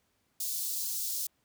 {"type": "high-pass noise", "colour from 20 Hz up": "white", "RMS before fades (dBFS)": -34, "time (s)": [0.4, 1.27], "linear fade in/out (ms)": 5, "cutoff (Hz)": 4400, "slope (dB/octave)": 24, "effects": ["pink hiss -74 dBFS RMS until 1.44 s", "high-pass 60 Hz 12 dB/octave"]}